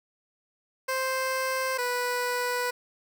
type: tone pair in turn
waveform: 15% pulse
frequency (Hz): 523.3 / 491.9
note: C5 / B4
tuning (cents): 0 / -7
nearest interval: minor second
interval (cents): 107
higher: first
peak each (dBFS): -20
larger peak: neither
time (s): 0.88-1.78 / 1.78-2.71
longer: second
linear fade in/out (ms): 10
effects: none